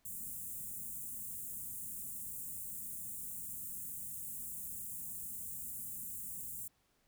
white band-stop noise, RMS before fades -44 dBFS, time 0.05-6.68 s, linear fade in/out 5 ms, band 250 to 7500 Hz, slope 48 dB/octave, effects pink hiss -75 dBFS RMS until 7.07 s

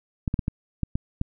clicks, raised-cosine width 5 ms, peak -12 dBFS, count 7, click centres 0.278 / 0.341 / 0.392 / 0.481 / 0.833 / 0.955 / 1.214 s, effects none

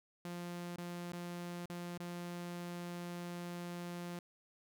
sawtooth tone with dropouts, 174.61 Hz, F3, in tune, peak -38 dBFS, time 0.25-4.19 s, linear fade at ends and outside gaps 2 ms, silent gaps 0.761-0.782 / 1.121-1.132 / 1.657-1.698 / 1.977-2 s, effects none

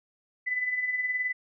sine tone with tremolo, 2000 Hz, B6, 21 cents sharp, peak -24 dBFS, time 0.46-1.33 s, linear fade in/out 20 ms, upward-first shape sine, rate 19 Hz, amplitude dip 55%, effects none

